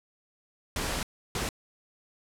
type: noise bursts at uneven times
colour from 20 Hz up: pink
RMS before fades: -31 dBFS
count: 2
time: 0.76-1.03 / 1.35-1.49 s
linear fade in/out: 2 ms
effects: low-pass 11000 Hz 12 dB/octave